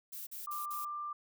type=noise bursts; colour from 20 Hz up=violet; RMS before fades=-44 dBFS; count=4; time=0.12-0.852 s; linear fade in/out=10 ms; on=150 ms; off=44 ms
type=tone; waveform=sine; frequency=1187 Hz; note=D6; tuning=18 cents sharp; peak=-37 dBFS; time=0.47-1.13 s; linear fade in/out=5 ms
effects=none